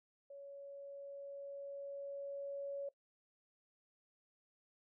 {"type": "tone with level ramp", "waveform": "sine", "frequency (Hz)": 560, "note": "C#5", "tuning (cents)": 18, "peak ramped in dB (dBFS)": [-49, -39], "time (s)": [0.3, 2.89], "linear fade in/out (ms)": 5, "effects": ["noise-tail reverb RT60 0.1 s tail -18 dB re dry"]}